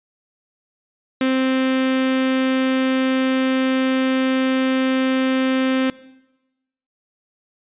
sawtooth tone with notch filter, 261.6 Hz, C4, in tune, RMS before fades -18 dBFS, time 1.21-5.9 s, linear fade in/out 2 ms, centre 860 Hz, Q 1.5, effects noise-tail reverb RT60 1.0 s tail -20 dB re dry + resampled to 8000 Hz

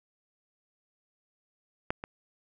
clicks, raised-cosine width 0.5 ms, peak -13 / -22 dBFS, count 2, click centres 1.905 / 2.039 s, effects none

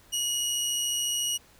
20% pulse tone with amplitude modulation, 2900 Hz, F#7, 35 cents flat, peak -20 dBFS, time 0.12-1.38 s, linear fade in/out 20 ms, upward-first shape sine, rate 134 Hz, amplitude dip 25%, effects pink hiss -57 dBFS RMS until 1.59 s

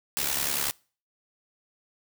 white noise with amplitude modulation, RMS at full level -25 dBFS, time 0.17-0.71 s, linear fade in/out 0 ms, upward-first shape sine, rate 70.5 Hz, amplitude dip 70%, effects noise-tail reverb RT60 0.4 s tail -25 dB re dry

